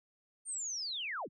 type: linear sweep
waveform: sine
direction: down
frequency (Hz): 8950 to 77.78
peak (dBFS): -36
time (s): 0.45-1.29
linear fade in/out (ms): 50
effects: none